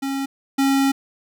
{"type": "tone pair in turn", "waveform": "square", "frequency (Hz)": [272.9, 272.9], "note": ["C#4", "C#4"], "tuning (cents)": [-27, -27], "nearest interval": "unison", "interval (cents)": 0, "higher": "neither", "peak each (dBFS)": [-23, -16], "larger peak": "second", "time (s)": [[0.02, 0.26], [0.58, 0.92]], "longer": "second", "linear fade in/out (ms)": 10, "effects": []}